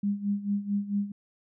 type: tone with tremolo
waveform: sine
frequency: 202.5 Hz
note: G#3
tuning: 43 cents flat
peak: -23 dBFS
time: 0.03-1.12 s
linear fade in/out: 5 ms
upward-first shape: sine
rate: 4.5 Hz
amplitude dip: 80%
effects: none